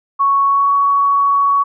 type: tone with pitch glide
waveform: sine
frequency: 1110 to 1121.6 Hz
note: C#6 to C#6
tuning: +2 to +20 cents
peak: -10 dBFS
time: 0.19-1.64 s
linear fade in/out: 20 ms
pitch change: +18 cents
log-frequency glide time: 0.46-0.71 s
effects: none